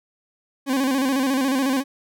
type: tone with vibrato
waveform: 40% pulse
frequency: 266.8 Hz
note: C4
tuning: 34 cents sharp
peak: -18 dBFS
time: 0.66-1.84 s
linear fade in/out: 50 ms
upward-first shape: square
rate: 14 Hz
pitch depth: 66 cents each way
effects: none